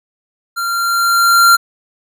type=tone with level ramp; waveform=square; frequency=1381 Hz; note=F6; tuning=20 cents flat; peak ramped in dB=-18 to -5 dBFS; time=0.56-1.57 s; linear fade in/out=20 ms; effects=none